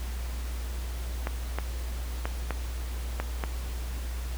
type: clicks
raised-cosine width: 0.5 ms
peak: -15 dBFS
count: 6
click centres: 1.271 / 1.586 / 2.255 / 2.507 / 3.2 / 3.438 s
effects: added 60 Hz sine -31 dBFS peak until 4.37 s + pink hiss -44 dBFS RMS until 4.37 s